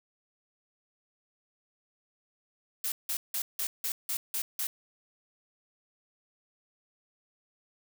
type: noise bursts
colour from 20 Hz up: blue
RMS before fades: -32 dBFS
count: 8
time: 2.84-4.67 s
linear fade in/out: 2 ms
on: 80 ms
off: 170 ms
effects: none